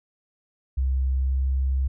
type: tone with pitch glide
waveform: sine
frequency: 65.7 to 66.35 Hz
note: C2 to C2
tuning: +8 to +25 cents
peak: -20 dBFS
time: 0.77-1.88 s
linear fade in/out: 10 ms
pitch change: +17 cents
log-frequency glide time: 1.14-1.47 s
effects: none